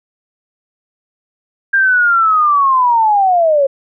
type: linear sweep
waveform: sine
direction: down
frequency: 1605 to 535 Hz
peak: -8 dBFS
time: 1.73-3.67 s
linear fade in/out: 10 ms
effects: none